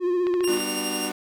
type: tone with vibrato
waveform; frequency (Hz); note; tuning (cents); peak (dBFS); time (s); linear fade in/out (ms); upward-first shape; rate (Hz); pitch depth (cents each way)
triangle; 356.7; F4; +37; -18; 0-0.6; 50; triangle; 15; 46
type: clicks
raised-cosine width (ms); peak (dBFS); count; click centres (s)
0.3; -19; 8; 0.269 / 0.34 / 0.407 / 0.442 / 0.477 / 0.537 / 0.574 / 0.604
type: tone with tremolo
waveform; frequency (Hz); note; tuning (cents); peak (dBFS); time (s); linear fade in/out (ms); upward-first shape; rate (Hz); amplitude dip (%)
15% pulse; 2794; F7; 0; -19; 0.43-1.1; 20; triangle; 12; 50
type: chord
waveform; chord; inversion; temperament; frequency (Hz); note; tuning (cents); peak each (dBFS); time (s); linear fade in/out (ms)
sawtooth; G major seventh; none; equal with one note detuned; 196 / 246.9 / 299.7 / 370; G3 / B3 / D4 / F#4; 0 / 0 / +35 / 0; -32 / -31 / -27 / -30; 0.48-1.12; 5
effects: none